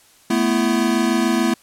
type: chord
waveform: square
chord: A suspended second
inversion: none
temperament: equal with one note detuned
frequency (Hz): 220 / 246.9 / 334.6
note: A3 / B3 / E4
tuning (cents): 0 / 0 / +26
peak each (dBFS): -21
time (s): 0.3-1.54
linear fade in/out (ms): 5
effects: white hiss -52 dBFS RMS until 1.62 s + low-pass 12000 Hz 12 dB/octave